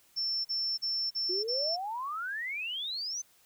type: tone bursts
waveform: sine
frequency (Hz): 5380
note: E8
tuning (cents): +34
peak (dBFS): -29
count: 5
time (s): 0.16-1.766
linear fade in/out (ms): 20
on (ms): 290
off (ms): 39
type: exponential sweep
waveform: sine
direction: up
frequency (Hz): 349.2 to 6260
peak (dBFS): -33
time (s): 1.29-3.22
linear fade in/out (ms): 10
effects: white hiss -64 dBFS RMS until 3.45 s